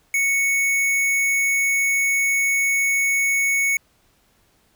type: tone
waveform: square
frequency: 2217 Hz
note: C#7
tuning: in tune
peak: -18 dBFS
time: 0.14-3.77 s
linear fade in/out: 2 ms
effects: pink hiss -61 dBFS RMS until 4.75 s